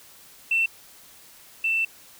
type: tone pair in turn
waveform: sine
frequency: 2687 / 2672 Hz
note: E7 / E7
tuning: +33 / +23 cents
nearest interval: unison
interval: 10 cents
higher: first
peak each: -18 / -20 dBFS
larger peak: first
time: 0.51-0.66 / 1.64-1.85 s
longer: second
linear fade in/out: 5 ms
effects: tanh soft clip ceiling -14 dBFS + white hiss -50 dBFS RMS until 2.19 s